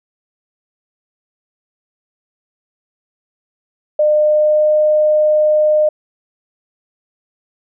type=tone with pitch glide; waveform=sine; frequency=604 to 609.6 Hz; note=D5 to D#5; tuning=+48 to -36 cents; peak=-9 dBFS; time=3.99-5.89 s; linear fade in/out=5 ms; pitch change=+16 cents; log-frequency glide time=4.09-4.73 s; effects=none